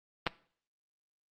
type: clicks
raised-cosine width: 0.3 ms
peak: -12 / -15 dBFS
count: 2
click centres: 0.267 / 0.273 s
effects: noise-tail reverb RT60 0.5 s tail -19 dB re dry + Opus 32 kbps